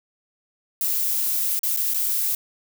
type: noise with dropouts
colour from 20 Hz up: violet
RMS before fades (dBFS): -23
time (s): 0.81-2.35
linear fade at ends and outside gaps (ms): 2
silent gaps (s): 1.592-1.632 / 1.764-1.771 / 1.938-1.943
effects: none